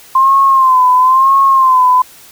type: tone with vibrato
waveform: sine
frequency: 1046.5 Hz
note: C6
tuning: in tune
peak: -5 dBFS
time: 0.15-2.02 s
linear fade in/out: 5 ms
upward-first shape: sine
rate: 1 Hz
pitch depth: 73 cents each way
effects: white hiss -39 dBFS RMS until 2.31 s